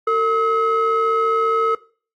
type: ring-modulated tone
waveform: triangle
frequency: 415.3 Hz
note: G#4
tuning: in tune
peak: -10 dBFS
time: 0.07-1.75 s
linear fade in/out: 5 ms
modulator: 868 Hz
effects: noise-tail reverb RT60 0.4 s tail -19 dB re dry + AAC 64 kbps